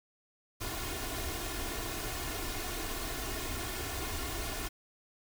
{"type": "noise with comb filter", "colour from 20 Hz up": "pink", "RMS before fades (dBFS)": -37, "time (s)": [0.6, 4.69], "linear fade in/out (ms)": 20, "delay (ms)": 2.8, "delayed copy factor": 0.7, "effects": []}